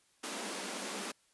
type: high-pass noise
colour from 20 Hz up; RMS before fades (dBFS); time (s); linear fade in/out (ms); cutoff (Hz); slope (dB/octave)
pink; -40; 0.23-1.12; 10; 190; 96
effects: white hiss -70 dBFS RMS until 1.33 s + resampled to 24000 Hz